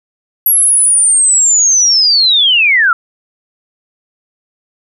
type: linear sweep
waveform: sine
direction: down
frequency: 11500 to 1309 Hz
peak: -6 dBFS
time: 0.46-2.93 s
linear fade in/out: 2 ms
effects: none